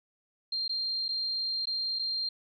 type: tone with dropouts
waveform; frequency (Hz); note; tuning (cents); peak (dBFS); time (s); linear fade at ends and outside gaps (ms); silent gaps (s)
sine; 4186; C8; 0; -29; 0.52-2.29; 5; 0.68-0.693 / 1.083-1.089 / 1.656-1.67 / 1.989-1.993
effects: none